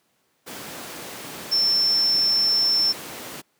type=tone in noise; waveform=sine; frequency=5370 Hz; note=E8; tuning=31 cents sharp; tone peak=-17 dBFS; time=1.51-2.93 s; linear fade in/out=20 ms; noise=pink; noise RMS=-35 dBFS; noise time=0.46-3.42 s; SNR=+15 dB; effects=pink hiss -67 dBFS RMS until 3.59 s + high-pass 200 Hz 12 dB/octave